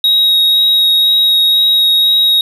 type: tone with vibrato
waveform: triangle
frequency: 3788 Hz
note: A#7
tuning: 27 cents sharp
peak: -6 dBFS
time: 0.04-2.41 s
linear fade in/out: 2 ms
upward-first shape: sine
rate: 2 Hz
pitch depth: 9 cents each way
effects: none